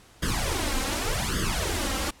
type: noise with flanger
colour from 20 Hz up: pink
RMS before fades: -27 dBFS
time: 0.22-2.11 s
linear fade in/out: 10 ms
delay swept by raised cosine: 0.6 to 3.8 ms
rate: 0.86 Hz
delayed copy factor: +1
effects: pink hiss -54 dBFS RMS until 2.2 s + low-pass 11000 Hz 12 dB/octave